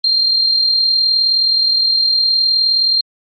sine tone with amplitude modulation, 4186 Hz, C8, in tune, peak -9 dBFS, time 0.04-3.01 s, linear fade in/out 5 ms, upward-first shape sine, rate 39.3 Hz, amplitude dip 40%, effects Opus 48 kbps

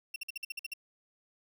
35% pulse tone bursts, 2723 Hz, F7, 44 cents flat, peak -34 dBFS, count 9, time 0.14-0.737 s, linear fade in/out 5 ms, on 21 ms, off 51 ms, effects none

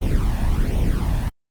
brown noise with flanger, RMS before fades -19 dBFS, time 0.01-1.3 s, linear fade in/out 20 ms, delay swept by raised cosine 0.32 to 1.17 ms, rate 1.3 Hz, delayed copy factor +0.65, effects Opus 32 kbps

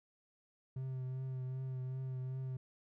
triangle tone with vibrato, 130 Hz, C3, 11 cents flat, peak -36 dBFS, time 0.76-2.57 s, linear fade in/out 5 ms, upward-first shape triangle, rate 2.6 Hz, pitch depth 29 cents each way, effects none

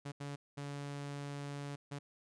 sawtooth tone bursts at uneven times, 142.6 Hz, C#3, 49 cents sharp, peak -37 dBFS, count 4, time 0.05-0.12 / 0.2-0.36 / 0.57-1.76 / 1.91-1.99 s, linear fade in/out 10 ms, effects resampled to 22050 Hz

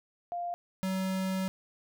sine / square tone pair in turn, 698.5 / 189.11 Hz, F5 / F#3, 0 / +38 cents, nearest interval octave + major seventh, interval 2262 cents, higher first, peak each -32 / -30 dBFS, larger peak second, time 0.32-0.54 / 0.83-1.48 s, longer second, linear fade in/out 0 ms, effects none

